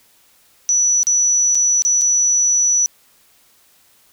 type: tone with dropouts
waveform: sine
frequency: 5920 Hz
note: F#8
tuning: in tune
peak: -12 dBFS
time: 0.69-2.86 s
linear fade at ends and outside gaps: 0 ms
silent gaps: 1.031-1.069 / 1.548-1.553 / 1.821-1.85 / 2.012-2.017 s
effects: white hiss -54 dBFS RMS until 4.12 s